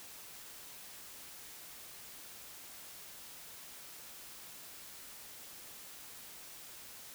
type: silence
effects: white hiss -51 dBFS RMS until 7.14 s